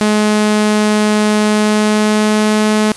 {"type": "tone with pitch glide", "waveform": "sawtooth", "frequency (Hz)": [211.8, 213.9], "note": ["G#3", "A3"], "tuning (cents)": [34, -49], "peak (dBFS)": -6, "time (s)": [0.01, 2.92], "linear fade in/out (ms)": 0, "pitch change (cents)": 17, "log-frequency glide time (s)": [1.43, 2.66], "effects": ["white hiss -33 dBFS RMS until 2.96 s", "resampled to 24000 Hz"]}